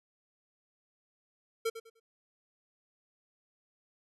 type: tone with echo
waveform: square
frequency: 453.6 Hz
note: A#4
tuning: 47 cents flat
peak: -29 dBFS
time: 1.65-1.7 s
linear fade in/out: 10 ms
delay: 100 ms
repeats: 3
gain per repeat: -12 dB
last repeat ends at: 2 s
effects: resampled to 32000 Hz